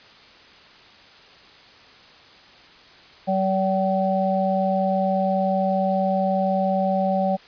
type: harmonic tone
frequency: 190.8 Hz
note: G3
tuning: 47 cents flat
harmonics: 1 / 3 / 4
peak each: -23 / -23 / -23 dBFS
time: 3.27-7.37 s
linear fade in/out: 20 ms
effects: white hiss -48 dBFS RMS until 7.47 s + resampled to 11025 Hz